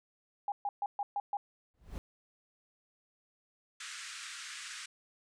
sine tone bursts, 812 Hz, G#5, 39 cents flat, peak -31 dBFS, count 6, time 0.48-1.37 s, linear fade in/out 2 ms, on 40 ms, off 130 ms
brown noise with exponential growth, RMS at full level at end -37 dBFS, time 1.74-1.98 s, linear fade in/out 0 ms, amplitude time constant 52 ms
pink band-pass noise, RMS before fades -45 dBFS, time 3.8-4.86 s, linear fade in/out 5 ms, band 1300 to 9100 Hz, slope 48 dB/octave
effects none

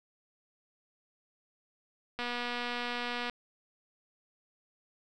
click train, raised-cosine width 0.3 ms, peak -20 dBFS, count 269, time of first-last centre 2.19-3.297 s, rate 242 Hz, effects none

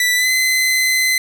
sawtooth tone with pitch glide, 1975.5 to 2042 Hz, B6 to C7, 0 to -43 cents, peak -10 dBFS, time 0-1.18 s, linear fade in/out 2 ms, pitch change +57 cents, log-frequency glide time 0.15-0.31 s, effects 8-bit

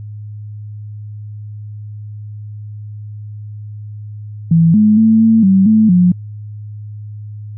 sine tone with pitch steps, 165.1 / 213 / 221.8 / 223.9 / 191.6 / 218.1 / 178.9 Hz, E3 / G#3 / A3 / A3 / G3 / A3 / F3, +3 / +44 / +14 / +30 / -39 / -15 / +42 cents, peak -6 dBFS, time 4.51-6.12 s, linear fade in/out 5 ms, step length 230 ms, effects added 105 Hz sine -26 dBFS peak until 7.57 s

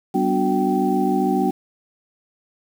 sine tone cluster, 192.9 / 247.6 / 294.6 / 368 / 775 Hz, G3 / B3 / D4 / F#4 / G5, -28 / +5 / +6 / -9 / -20 cents, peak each -23 dBFS, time 0.14-1.51 s, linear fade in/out 10 ms, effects 7-bit

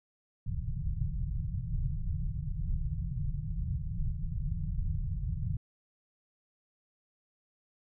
pink low-pass noise, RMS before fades -33 dBFS, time 0.46-5.57 s, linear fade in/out 5 ms, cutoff 170 Hz, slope 96 dB/octave, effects none

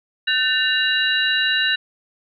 sine tone cluster, 1525 / 1787 / 2811 / 3915 Hz, G6 / A6 / F7 / B7, -48 / +26 / +11 / -16 cents, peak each -22 dBFS, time 0.27-1.76 s, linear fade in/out 10 ms, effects none

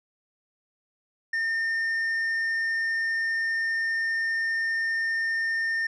sine tone with tanh clipping, 1815 Hz, A#6, 47 cents flat, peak -25 dBFS, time 1.33-5.87 s, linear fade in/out 5 ms, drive 4 dB, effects none

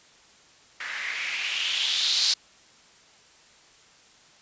violet noise with low-pass filter sweep, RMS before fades -27 dBFS, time 0.8-2.34 s, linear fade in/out 5 ms, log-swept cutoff 1700 to 4500 Hz, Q 3.9, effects white hiss -55 dBFS RMS until 4.41 s + resampled to 16000 Hz

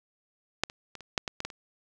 clicks, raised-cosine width 0.2 ms, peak -7 / -26 / -24 / -28 / -8 / -15 / -16 / -16 / -27 dBFS, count 9, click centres 0.636 / 0.699 / 0.953 / 1.007 / 1.178 / 1.278 / 1.404 / 1.45 / 1.502 s, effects none

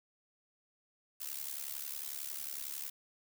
blue noise with amplitude modulation, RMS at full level -38 dBFS, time 1.2-2.9 s, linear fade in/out 10 ms, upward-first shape sine, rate 71 Hz, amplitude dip 85%, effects none

